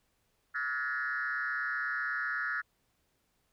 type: tone with frequency modulation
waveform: sine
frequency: 1568 Hz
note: G6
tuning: in tune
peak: -30 dBFS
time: 0.54-2.62 s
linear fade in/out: 20 ms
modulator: 136 Hz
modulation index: 1.9
effects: tanh soft clip ceiling -26 dBFS + pink hiss -75 dBFS RMS until 3.52 s